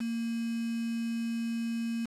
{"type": "tone with quantisation", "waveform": "sine", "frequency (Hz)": 230.4, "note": "A#3", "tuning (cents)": -20, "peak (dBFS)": -30, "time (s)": [0, 2.06], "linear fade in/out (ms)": 10, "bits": 7, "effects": ["low-pass 10000 Hz 12 dB/octave"]}